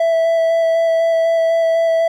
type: tone with vibrato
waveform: triangle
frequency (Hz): 659.3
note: E5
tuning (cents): 0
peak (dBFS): -10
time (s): 0-2.08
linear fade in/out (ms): 5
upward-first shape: square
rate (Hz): 4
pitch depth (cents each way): 9
effects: none